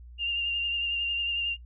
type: tone with vibrato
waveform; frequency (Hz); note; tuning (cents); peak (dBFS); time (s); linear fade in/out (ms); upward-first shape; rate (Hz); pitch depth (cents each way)
sine; 2794; F7; 0; -26; 0.18-1.57; 50; triangle; 11; 28
effects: noise-tail reverb RT60 0.1 s tail -21 dB re dry + added 60 Hz sine -44 dBFS peak until 1.65 s